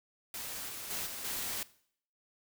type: noise with level steps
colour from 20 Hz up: white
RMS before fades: -41 / -43 / -37 / -42 / -37 dBFS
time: 0.34-1.63 s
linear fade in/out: 2 ms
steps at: 0.68 / 0.9 / 1.06 / 1.24 s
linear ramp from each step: 10 ms
effects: noise-tail reverb RT60 0.6 s tail -19 dB re dry